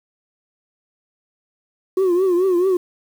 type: tone with vibrato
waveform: sine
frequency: 365.2 Hz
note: F#4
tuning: 23 cents flat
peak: -11 dBFS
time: 1.97-2.77 s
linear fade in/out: 5 ms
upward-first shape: triangle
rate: 4.6 Hz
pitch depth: 120 cents each way
effects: tanh soft clip ceiling -13 dBFS + 7-bit